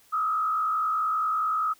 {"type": "tone with frequency modulation", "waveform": "sine", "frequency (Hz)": 1271, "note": "D#6", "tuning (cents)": 36, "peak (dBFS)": -23, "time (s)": [0.12, 1.74], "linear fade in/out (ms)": 20, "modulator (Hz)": 55.2, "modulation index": 0.82, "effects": ["white hiss -59 dBFS RMS until 1.79 s"]}